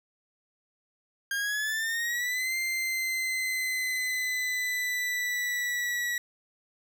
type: exponential two-way sweep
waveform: 40% pulse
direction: up then down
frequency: 1604 to 2093 to 1930 Hz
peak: -27 dBFS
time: 1.31-6.18 s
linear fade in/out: 2 ms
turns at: 2.56 s
effects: none